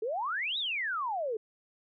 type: exponential two-way sweep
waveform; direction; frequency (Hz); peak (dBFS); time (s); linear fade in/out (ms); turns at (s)
sine; up then down; 415.3 to 3904 to 415.3; -30; 0.02-1.37; 5; 0.58
effects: none